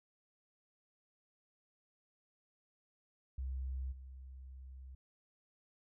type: tone with level steps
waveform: sine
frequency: 65.41 Hz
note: C2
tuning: in tune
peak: -37 / -48 dBFS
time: 3.38-4.95 s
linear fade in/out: 5 ms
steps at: 3.91 s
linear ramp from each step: 20 ms
effects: none